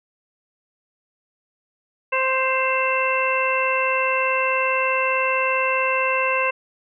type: harmonic tone with a mistuned harmonic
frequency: 523.3 Hz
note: C5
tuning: in tune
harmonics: 1 / 2 / 3 / 4 / 5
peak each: -24 / -23 / -28 / -27 / -23 dBFS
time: 2.12-6.51 s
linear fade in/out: 10 ms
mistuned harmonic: 5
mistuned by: +40 cents
effects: none